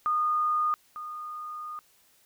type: tone pair in turn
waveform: sine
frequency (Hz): 1226 / 1226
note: D#6 / D#6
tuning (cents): -26 / -26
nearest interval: unison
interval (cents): 0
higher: neither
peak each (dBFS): -23 / -35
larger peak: first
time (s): 0.06-0.74 / 0.96-1.79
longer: second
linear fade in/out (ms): 0
effects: white hiss -63 dBFS RMS until 2.25 s